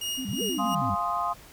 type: tone with tremolo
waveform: sawtooth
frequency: 2862 Hz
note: F7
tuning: 42 cents sharp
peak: -25 dBFS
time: 0.01-0.75 s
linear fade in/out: 5 ms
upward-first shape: sine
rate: 2.8 Hz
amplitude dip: 75%
type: tone with vibrato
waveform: sine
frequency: 227.4 Hz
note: A#3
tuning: 43 cents flat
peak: -31 dBFS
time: 0.17-0.96 s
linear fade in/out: 20 ms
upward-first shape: square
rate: 6.2 Hz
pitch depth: 240 cents each way
type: exponential two-way sweep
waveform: sine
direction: up then down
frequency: 87 to 493.9 to 87 Hz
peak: -30 dBFS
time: 0.28-0.95 s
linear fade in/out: 10 ms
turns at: 0.42 s
type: chord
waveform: sine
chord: F minor seventh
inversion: none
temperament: equal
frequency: 698.5 / 830.6 / 1046.5 / 1244.5 Hz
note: F5 / Ab5 / C6 / Eb6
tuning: 0 / 0 / 0 / 0 cents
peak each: -31 / -35 / -29 / -30 dBFS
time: 0.58-1.34 s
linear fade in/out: 20 ms
effects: pink hiss -50 dBFS RMS until 1.52 s